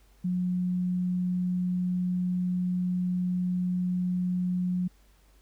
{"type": "tone", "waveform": "sine", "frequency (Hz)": 180.5, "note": "F#3", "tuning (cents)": -43, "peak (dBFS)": -25, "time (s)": [0.24, 4.88], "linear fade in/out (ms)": 10, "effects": ["added 49 Hz sine -57 dBFS peak until 5.41 s", "pink hiss -65 dBFS RMS until 5.41 s"]}